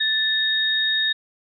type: tone pair together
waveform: sine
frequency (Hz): 1760 / 3729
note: A6 / A#7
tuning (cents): 0 / 0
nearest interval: octave + minor second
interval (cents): 1300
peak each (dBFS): -23 / -20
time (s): 0-1.13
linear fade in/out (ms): 10
effects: none